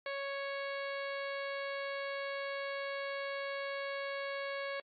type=harmonic tone; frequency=554.4 Hz; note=C#5; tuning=in tune; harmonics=1 / 2 / 3 / 4 / 5 / 6 / 7 / 8; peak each=-39 / -45 / -44 / -45 / -53 / -54 / -55 / -54 dBFS; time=0.06-4.8 s; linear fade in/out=2 ms; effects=AAC 48 kbps